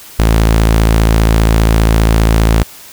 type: tone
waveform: sawtooth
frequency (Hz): 55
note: A1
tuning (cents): 0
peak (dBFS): -3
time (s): 0.19-2.63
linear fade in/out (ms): 0
effects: white hiss -35 dBFS RMS until 2.92 s